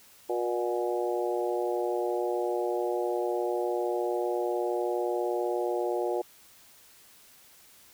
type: harmonic tone with a mistuned harmonic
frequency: 119.9 Hz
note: A#2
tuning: 49 cents sharp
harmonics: 3 / 4 / 5 / 6 / 7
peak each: -30 / -32 / -34 / -36 / -37 dBFS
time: 0.29-6.22 s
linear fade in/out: 10 ms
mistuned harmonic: 6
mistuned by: +20 cents
effects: white hiss -56 dBFS RMS until 7.93 s